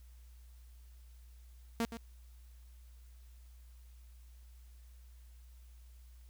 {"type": "tone with echo", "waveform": "sawtooth", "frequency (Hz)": 230.5, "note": "A#3", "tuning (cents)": -19, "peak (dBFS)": -27, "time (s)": [1.8, 1.85], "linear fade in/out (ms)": 0, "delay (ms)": 120, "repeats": 1, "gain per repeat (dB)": -11, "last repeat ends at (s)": 1.97, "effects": ["added 60 Hz sine -53 dBFS peak until 6.29 s", "white hiss -70 dBFS RMS until 6.29 s"]}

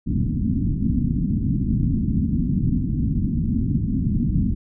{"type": "low-pass noise", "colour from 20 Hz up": "white", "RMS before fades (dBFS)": -21, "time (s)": [0.06, 4.55], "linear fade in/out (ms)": 20, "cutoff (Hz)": 260, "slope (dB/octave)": 48, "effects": []}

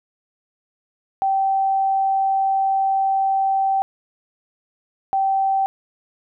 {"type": "tone pair in turn", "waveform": "sine", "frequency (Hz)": [776, 776], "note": ["G5", "G5"], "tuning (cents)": [-18, -18], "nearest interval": "unison", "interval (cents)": 0, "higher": "neither", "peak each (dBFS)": -16, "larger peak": "neither", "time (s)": [[1.22, 3.82], [5.13, 5.66]], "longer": "first", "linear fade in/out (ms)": 0, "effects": []}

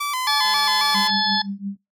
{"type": "tone with vibrato", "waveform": "sawtooth", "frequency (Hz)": 1087, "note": "C#6", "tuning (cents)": -34, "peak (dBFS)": -19, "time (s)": [0, 1.08], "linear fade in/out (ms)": 10, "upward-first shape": "square", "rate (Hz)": 3.7, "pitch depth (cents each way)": 110}
{"type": "harmonic tone", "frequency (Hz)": 862, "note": "A5", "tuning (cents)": -36, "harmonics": [1, 2, 4, 5, 6], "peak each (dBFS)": [-24, -24, -24, -24, -24], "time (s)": [0.27, 1.42], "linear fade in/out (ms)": 5}
{"type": "click train", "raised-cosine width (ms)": 0.2, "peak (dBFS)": -21, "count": 131, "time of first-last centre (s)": [0.45, 1.1], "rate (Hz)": 200}
{"type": "tone with tremolo", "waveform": "sine", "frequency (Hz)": 198.7, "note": "G3", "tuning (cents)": 24, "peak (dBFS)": -23, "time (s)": [0.94, 1.77], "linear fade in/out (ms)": 10, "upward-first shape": "triangle", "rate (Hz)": 5.8, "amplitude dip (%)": 100}
{"effects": ["noise-tail reverb RT60 0.2 s tail -19 dB re dry"]}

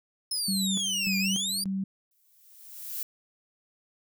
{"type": "exponential two-way sweep", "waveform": "25% pulse", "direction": "down then up", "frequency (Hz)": [5240, 2365, 4841], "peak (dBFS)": -23, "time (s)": [0.31, 1.64], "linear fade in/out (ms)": 5, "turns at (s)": 1.18}
{"type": "tone with tremolo", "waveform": "sine", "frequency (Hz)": 193, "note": "G3", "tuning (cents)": -27, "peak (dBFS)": -27, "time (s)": [0.48, 1.84], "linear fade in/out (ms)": 5, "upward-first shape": "square", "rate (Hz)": 1.7, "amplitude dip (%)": 75}
{"type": "noise with exponential growth", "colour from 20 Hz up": "violet", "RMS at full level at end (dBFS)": -32, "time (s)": [2.11, 3.03], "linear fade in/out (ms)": 2, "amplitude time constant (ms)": 200}
{"effects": []}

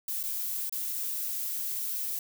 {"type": "noise with dropouts", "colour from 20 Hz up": "violet", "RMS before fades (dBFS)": -33, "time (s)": [0.08, 2.19], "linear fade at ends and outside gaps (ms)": 2, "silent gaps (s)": [[0.23, 0.236], [0.695, 0.724]], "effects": []}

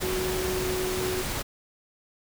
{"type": "tone in noise", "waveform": "sine", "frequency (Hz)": 370, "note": "F#4", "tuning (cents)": 0, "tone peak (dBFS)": -28, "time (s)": [0.02, 1.23], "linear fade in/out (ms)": 20, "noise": "pink", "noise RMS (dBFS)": -31, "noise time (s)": [0, 1.43], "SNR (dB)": 0, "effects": []}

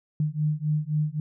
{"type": "beating tone pair", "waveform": "sine", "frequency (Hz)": [150, 153.8], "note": ["D3", "D#3"], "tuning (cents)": [37, -20], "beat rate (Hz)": 3.8, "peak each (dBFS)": -26, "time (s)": [0.2, 1.2], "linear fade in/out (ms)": 2, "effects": []}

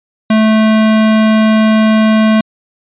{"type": "tone", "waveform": "square", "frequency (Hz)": 218.3, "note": "A3", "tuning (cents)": -13, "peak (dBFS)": -7, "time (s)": [0.3, 2.41], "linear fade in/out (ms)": 5, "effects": ["resampled to 8000 Hz"]}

